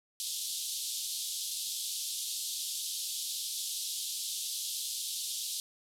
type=band-pass noise; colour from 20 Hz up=pink; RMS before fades=-37 dBFS; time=0.2-5.6 s; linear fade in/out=0 ms; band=3300 to 13000 Hz; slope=48 dB/octave; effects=none